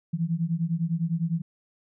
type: beating tone pair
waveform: sine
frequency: 161.5 / 171.4 Hz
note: E3 / F3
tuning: -35 / -32 cents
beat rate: 9.9 Hz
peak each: -27 dBFS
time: 0.13-1.42 s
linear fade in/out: 10 ms
effects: none